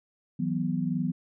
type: chord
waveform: sine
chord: E suspended second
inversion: none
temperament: equal with one note detuned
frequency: 162.36 / 185 / 246.9 Hz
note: E3 / F#3 / B3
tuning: -26 / 0 / 0 cents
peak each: -30 dBFS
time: 0.39-1.12 s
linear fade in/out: 10 ms
effects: none